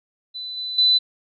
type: tone with level steps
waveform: sine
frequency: 4000 Hz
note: B7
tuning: 21 cents sharp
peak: -29 / -26 / -13 dBFS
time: 0.34-0.99 s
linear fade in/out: 20 ms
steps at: 0.57 / 0.78 s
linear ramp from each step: 5 ms
effects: none